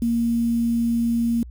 sine tone with quantisation, 233.1 Hz, A#3, in tune, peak -18 dBFS, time 0.02-1.43 s, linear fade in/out 2 ms, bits 7, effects added 60 Hz sine -36 dBFS peak until 1.5 s

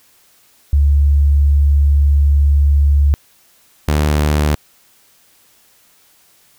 sine / sawtooth tone pair in turn, 71.5 / 74.74 Hz, D2 / D2, -46 / +31 cents, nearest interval minor second, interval 77 cents, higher second, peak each -8 dBFS, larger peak neither, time 0.73-3.14 / 3.88-4.55 s, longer first, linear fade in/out 0 ms, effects white hiss -52 dBFS RMS until 6.58 s

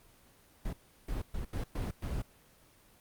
brown noise bursts at uneven times, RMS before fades -35 dBFS, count 6, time 0.65-0.73 / 1.08-1.22 / 1.34-1.45 / 1.53-1.64 / 1.75-1.91 / 2.02-2.22 s, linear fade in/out 5 ms, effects pink hiss -62 dBFS RMS until 3 s + Opus 24 kbps

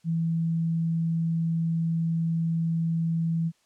sine tone, 164.81 Hz, E3, in tune, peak -23 dBFS, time 0.04-3.52 s, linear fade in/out 50 ms, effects white hiss -67 dBFS RMS until 3.65 s + low-pass 8000 Hz 12 dB/octave

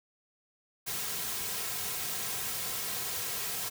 white noise with comb filter, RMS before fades -35 dBFS, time 0.86-3.7 s, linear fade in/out 20 ms, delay 3.4 ms, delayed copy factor -0.55, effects none

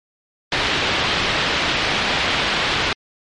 white low-pass noise, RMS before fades -20 dBFS, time 0.52-2.93 s, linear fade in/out 2 ms, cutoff 3800 Hz, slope 24 dB/octave, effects MP3 48 kbps

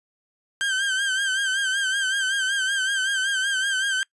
30% pulse tone with vibrato, 1568 Hz, G6, in tune, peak -19 dBFS, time 0.61-4.03 s, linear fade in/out 0 ms, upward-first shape sine, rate 5.3 Hz, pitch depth 60 cents each way, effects noise-tail reverb RT60 0.1 s tail -24 dB re dry + resampled to 24000 Hz

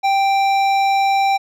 sine tone with hard clipping, 785 Hz, G5, 2 cents sharp, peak -15 dBFS, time 0.03-1.38 s, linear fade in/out 20 ms, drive 12 dB, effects none

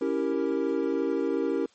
triangle chord, C# diminished seventh, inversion none, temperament equal with one note detuned, 278 / 329.6 / 392 / 466.2 Hz, C#4 / E4 / G4 / Bb4, +5 / 0 / 0 / 0 cents, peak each -28 dBFS, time 0.01-1.66 s, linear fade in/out 5 ms, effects white hiss -61 dBFS RMS until 1.74 s + MP3 32 kbps

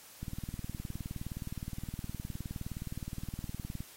click train, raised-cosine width 5 ms, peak -26 dBFS, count 70, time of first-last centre 0.23-3.805 s, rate 19.3 Hz, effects white hiss -54 dBFS RMS until 3.96 s + AAC 48 kbps

